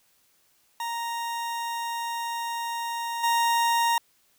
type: tone with level steps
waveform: 40% pulse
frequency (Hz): 932.3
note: A#5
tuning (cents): 0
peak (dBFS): -28 / -20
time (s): 0.8-3.98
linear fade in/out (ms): 2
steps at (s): 3.23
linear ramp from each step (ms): 10
effects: white hiss -65 dBFS RMS until 4.38 s